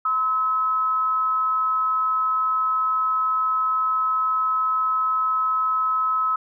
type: tone pair together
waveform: sine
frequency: 1023 / 1288.9 Hz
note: C6 / E6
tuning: -39 / -39 cents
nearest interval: major third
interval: 400 cents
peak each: -30 / -19 dBFS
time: 0.05-6.36 s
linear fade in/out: 5 ms
effects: none